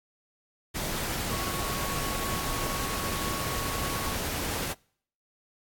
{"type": "tone in noise", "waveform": "sine", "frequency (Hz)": 1108.7, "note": "C#6", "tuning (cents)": 0, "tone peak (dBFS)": -37, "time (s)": [1.3, 4.15], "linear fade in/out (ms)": 20, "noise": "pink", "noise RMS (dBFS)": -32, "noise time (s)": [0.74, 4.74], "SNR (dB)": -8, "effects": ["noise-tail reverb RT60 0.6 s tail -26 dB re dry", "AAC 64 kbps"]}